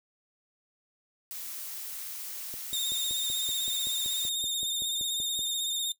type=noise; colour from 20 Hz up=blue; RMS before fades=-39 dBFS; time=1.31-4.29 s; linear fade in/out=0 ms
type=click train; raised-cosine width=2 ms; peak=-33 dBFS; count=16; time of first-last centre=2.54-5.392 s; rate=5.26 Hz
type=tone with vibrato; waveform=sawtooth; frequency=3671 Hz; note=A#7; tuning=27 cents flat; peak=-26 dBFS; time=2.73-5.92 s; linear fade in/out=2 ms; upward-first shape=sine; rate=16 Hz; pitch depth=42 cents each way
effects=noise-tail reverb RT60 0.1 s tail -17 dB re dry